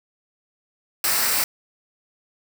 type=noise with comb filter; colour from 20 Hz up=white; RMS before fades=-21 dBFS; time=1.04-1.44 s; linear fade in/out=2 ms; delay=0.3 ms; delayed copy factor=-0.5; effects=none